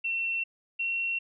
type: tone pair in turn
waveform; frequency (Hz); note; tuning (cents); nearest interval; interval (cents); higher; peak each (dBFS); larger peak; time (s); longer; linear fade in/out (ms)
sine; 2707 / 2726; E7 / F7; +45 / -43; unison; 12; second; -27; neither; 0.04-0.44 / 0.79-1.19; neither; 10
effects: none